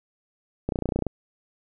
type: clicks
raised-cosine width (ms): 2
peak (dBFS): -12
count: 12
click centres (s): 0.69 / 0.722 / 0.758 / 0.789 / 0.823 / 0.857 / 0.89 / 0.922 / 0.96 / 0.99 / 1.023 / 1.067
effects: none